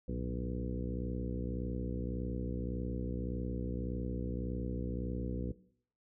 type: harmonic tone with a mistuned harmonic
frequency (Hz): 61.74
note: B1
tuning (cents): 0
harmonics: 1 / 2 / 3 / 4 / 5 / 6 / 7 / 8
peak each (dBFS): -39 / -43 / -40 / -43 / -46 / -48 / -49 / -46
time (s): 0.08-5.52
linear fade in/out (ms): 5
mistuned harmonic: 2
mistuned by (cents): -94
effects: noise-tail reverb RT60 0.6 s tail -18 dB re dry